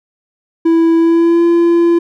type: tone with pitch glide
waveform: triangle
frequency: 330 to 340.5 Hz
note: E4 to F4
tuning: +2 to -44 cents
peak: -5 dBFS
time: 0.65-1.99 s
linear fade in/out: 10 ms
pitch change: +54 cents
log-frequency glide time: 0.97-1.44 s
effects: none